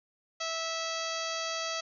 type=harmonic tone; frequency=654 Hz; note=E5; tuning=14 cents flat; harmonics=1 / 2 / 3 / 4 / 5 / 6 / 7 / 8 / 9 / 10; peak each=-38 / -38 / -42 / -42 / -41 / -44 / -40 / -47 / -43 / -46 dBFS; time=0.4-1.81 s; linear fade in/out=10 ms; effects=none